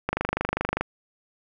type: click train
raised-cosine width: 0.5 ms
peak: -9 dBFS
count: 19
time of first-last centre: 0.09-0.81 s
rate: 25 Hz
effects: none